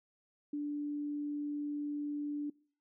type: tone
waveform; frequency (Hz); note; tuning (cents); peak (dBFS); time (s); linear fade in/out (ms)
sine; 292.6; D4; -6; -34; 0.53-2.5; 5
effects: noise-tail reverb RT60 0.5 s tail -24 dB re dry